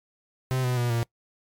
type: tone with pitch steps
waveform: 45% pulse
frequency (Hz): 129.5 / 125.23 / 121.11 / 117.12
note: C3 / B2 / B2 / A#2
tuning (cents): -17 / +24 / -33 / +9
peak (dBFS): -23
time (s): 0.51-1.03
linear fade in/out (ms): 0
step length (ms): 130
effects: noise-tail reverb RT60 0.1 s tail -23 dB re dry + MP3 96 kbps